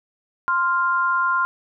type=tone pair together; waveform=sine; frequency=1047.3 / 1396.9 Hz; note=C6 / F6; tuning=+1 / 0 cents; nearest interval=perfect fourth; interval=499 cents; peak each=-20 dBFS; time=0.48-1.45 s; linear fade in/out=0 ms; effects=none